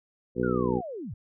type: harmonic tone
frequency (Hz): 61.74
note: B1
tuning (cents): 0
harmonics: 1 / 2 / 3 / 4 / 5 / 6 / 7 / 8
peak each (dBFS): -40 / -34 / -31 / -30 / -35 / -29 / -32 / -32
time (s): 0.35-0.82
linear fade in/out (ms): 50
type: linear sweep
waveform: sine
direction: down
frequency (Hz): 1480 to 76.6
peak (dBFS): -34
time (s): 0.43-1.14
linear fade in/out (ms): 5
effects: none